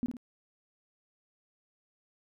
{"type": "tone with echo", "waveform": "sine", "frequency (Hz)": 244, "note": "B3", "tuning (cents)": -21, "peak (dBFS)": -27, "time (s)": [0.03, 0.06], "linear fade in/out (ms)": 0, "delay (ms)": 54, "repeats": 2, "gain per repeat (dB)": -7, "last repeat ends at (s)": 0.168, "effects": []}